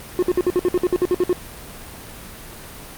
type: tone bursts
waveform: triangle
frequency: 360 Hz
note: F#4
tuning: 47 cents flat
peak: -12 dBFS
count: 13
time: 0.19-1.329 s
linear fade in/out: 0 ms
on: 35 ms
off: 57 ms
effects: pink hiss -37 dBFS RMS until 2.97 s + Opus 32 kbps